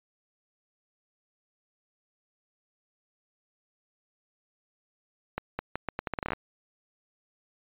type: accelerating click train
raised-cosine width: 0.5 ms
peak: -15 dBFS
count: 14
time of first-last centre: 5.38-6.333 s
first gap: 210 ms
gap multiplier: 0.79
effects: resampled to 8000 Hz